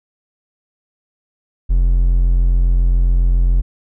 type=tone; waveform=triangle; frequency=43.65 Hz; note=F1; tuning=in tune; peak=-8 dBFS; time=1.69-3.62 s; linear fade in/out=20 ms; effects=none